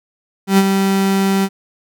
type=tone with ADSR envelope; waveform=35% pulse; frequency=194.4 Hz; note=G3; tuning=14 cents flat; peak=-5 dBFS; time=0.47-1.49 s; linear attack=110 ms; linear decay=44 ms; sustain=-6 dB; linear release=52 ms; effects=none